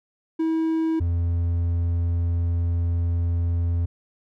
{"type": "tone pair in turn", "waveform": "triangle", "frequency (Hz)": [322.6, 85.45], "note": ["E4", "F2"], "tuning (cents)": [-37, -37], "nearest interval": "octave + major seventh", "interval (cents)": 2300, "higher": "first", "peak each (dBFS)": -18, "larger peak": "neither", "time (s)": [[0.39, 1], [1, 3.86]], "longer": "second", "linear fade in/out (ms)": 10, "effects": []}